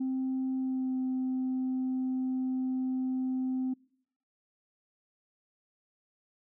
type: tone with pitch glide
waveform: sine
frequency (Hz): 261.6 to 258.4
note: C4 to C4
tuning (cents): 0 to -21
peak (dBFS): -27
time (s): 0-3.74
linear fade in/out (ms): 10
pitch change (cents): -21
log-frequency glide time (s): 0.58-0.97
effects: noise-tail reverb RT60 0.7 s tail -26 dB re dry + tanh soft clip ceiling -26 dBFS